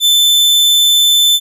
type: tone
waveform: 40% pulse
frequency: 3527 Hz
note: A7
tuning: 3 cents sharp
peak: -6 dBFS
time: 0-1.4 s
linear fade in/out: 50 ms
effects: none